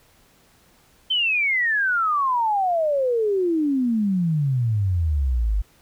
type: exponential sweep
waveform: sine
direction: down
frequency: 3128 to 47.93 Hz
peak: -18 dBFS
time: 1.1-5.62 s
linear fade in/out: 10 ms
effects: pink hiss -57 dBFS RMS until 5.81 s